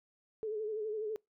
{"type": "tone with vibrato", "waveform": "sine", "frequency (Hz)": 430.2, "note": "A4", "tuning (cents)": -39, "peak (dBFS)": -34, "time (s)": [0.43, 1.16], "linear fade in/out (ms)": 0, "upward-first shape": "sine", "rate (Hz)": 12, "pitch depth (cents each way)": 57, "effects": ["noise-tail reverb RT60 0.2 s tail -26 dB re dry"]}